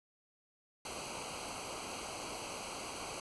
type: noise with comb filter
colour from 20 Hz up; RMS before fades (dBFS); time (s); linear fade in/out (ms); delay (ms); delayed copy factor
pink; -43; 0.85-3.2; 2; 0.56; -0.8
effects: resampled to 24000 Hz